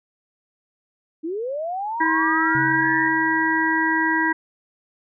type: linear sweep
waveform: sine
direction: up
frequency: 301.4 to 1884 Hz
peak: -24 dBFS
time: 1.23-3.1 s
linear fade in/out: 20 ms
type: harmonic tone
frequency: 321.3 Hz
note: E4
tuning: 44 cents flat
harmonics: 1 / 3 / 5 / 6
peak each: -23 / -23 / -23 / -23 dBFS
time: 2-4.33 s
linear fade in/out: 10 ms
type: tone with exponential decay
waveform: triangle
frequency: 135.3 Hz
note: C#3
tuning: 42 cents flat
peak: -23 dBFS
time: 2.55-4.03 s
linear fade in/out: 0 ms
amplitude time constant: 320 ms
effects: none